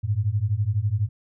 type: beating tone pair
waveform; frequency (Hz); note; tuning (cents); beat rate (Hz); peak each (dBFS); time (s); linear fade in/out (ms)
sine; 98 / 110; G2 / A2; 0 / 0; 12; -24 / -23; 0.03-1.09; 20
effects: none